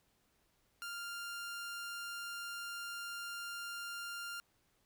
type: tone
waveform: sawtooth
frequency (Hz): 1396.9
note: F6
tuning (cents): 0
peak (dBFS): -38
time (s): 0.82-4.4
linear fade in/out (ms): 0
effects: pink hiss -75 dBFS RMS until 4.85 s